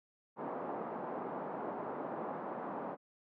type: band-pass noise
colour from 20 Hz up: white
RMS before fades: -41 dBFS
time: 0.36-2.97 s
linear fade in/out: 50 ms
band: 180 to 1000 Hz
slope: 24 dB/octave
effects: none